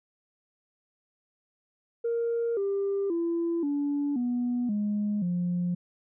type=tone with pitch steps; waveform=sine; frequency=466.2 / 396.6 / 337.4 / 287 / 244.1 / 207.7 / 176.66 Hz; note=A#4 / G4 / E4 / D4 / B3 / G#3 / F3; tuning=0 / +20 / +40 / -40 / -20 / 0 / +20 cents; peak=-24 dBFS; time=2.04-5.75 s; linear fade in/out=10 ms; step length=530 ms; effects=tanh soft clip ceiling -22 dBFS